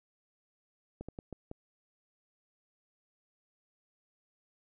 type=slowing click train; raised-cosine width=2 ms; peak=-28 dBFS; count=5; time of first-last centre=1.01-1.514 s; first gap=76 ms; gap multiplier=1.35; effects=none